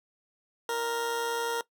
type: tone with amplitude modulation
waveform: 20% pulse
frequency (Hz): 466.2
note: A#4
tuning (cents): 0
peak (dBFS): -22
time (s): 0.69-1.61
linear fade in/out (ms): 2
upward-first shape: sine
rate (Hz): 131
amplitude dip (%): 35
effects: noise-tail reverb RT60 0.1 s tail -19 dB re dry